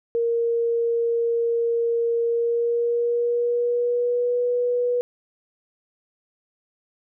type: tone with pitch glide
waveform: sine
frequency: 466.2 to 488.2 Hz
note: A#4 to B4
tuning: 0 to -20 cents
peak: -19 dBFS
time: 0.15-5.01 s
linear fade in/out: 0 ms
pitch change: +80 cents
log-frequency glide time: 2.23-4.41 s
effects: none